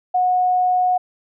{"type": "tone", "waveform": "sine", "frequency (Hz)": 730, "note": "F#5", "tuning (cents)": -24, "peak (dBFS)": -14, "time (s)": [0.14, 0.98], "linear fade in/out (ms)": 10, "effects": []}